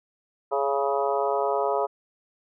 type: harmonic tone with a mistuned harmonic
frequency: 139.4 Hz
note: C#3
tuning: 10 cents sharp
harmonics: 3 / 4 / 5 / 6 / 7 / 8 / 9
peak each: -27 / -28 / -28 / -32 / -30 / -40 / -33 dBFS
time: 0.51-1.87 s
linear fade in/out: 20 ms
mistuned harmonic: 5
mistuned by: -22 cents
effects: none